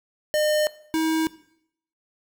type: tone pair in turn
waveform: square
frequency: 607 / 319.6 Hz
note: D#5 / D#4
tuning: -43 / +47 cents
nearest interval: major seventh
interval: 1110 cents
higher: first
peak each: -20 / -21 dBFS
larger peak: first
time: 0.34-0.67 / 0.94-1.27 s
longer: neither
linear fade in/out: 0 ms
effects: noise-tail reverb RT60 0.7 s tail -18 dB re dry